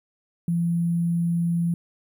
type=tone with sample-and-hold; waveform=sine; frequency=170.2 Hz; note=F3; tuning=44 cents flat; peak=-20 dBFS; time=0.48-1.74 s; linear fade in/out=2 ms; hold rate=11025 Hz; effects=none